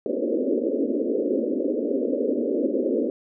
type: band-pass noise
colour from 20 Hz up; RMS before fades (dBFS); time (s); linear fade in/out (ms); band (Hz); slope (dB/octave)
pink; -24; 0.06-3.1; 2; 230 to 570; 96
effects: none